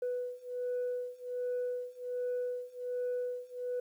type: beating tone pair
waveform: sine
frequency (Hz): 493.9 / 495.2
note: B4 / B4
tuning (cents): 0 / +5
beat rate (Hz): 1.3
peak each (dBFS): -36 / -35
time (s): 0.02-3.8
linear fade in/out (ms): 5
effects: tanh soft clip ceiling -29 dBFS + 11-bit